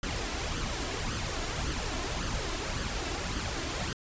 pink noise with flanger, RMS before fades -33 dBFS, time 0.03-3.93 s, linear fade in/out 2 ms, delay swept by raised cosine 0.63 to 3.03 ms, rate 1.8 Hz, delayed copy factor +0.55, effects resampled to 16000 Hz

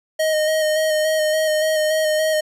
square tone with vibrato, 622.3 Hz, D#5, in tune, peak -17 dBFS, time 0.19-2.41 s, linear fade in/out 10 ms, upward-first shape square, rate 3.5 Hz, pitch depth 19 cents each way, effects resampled to 32000 Hz

